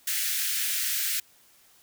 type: high-pass noise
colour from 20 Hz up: white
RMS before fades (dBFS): -28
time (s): 0.07-1.2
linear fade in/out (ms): 5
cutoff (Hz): 1500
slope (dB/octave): 48
effects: white hiss -59 dBFS RMS until 1.82 s